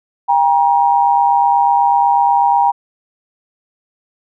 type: tone pair together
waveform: sine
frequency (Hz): 798.9 / 947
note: G5 / A#5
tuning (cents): +33 / +27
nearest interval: minor third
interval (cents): 294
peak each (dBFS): -12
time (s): 0.28-2.72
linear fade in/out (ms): 20
effects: none